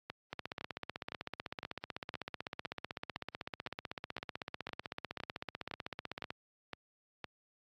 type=two click trains; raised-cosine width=0.3 ms; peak=-23 / -24 dBFS; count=96 / 15; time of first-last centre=0.33-6.305 / 0.1-7.243 s; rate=15.9 / 1.96 Hz; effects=high-pass 80 Hz 12 dB/octave + AAC 32 kbps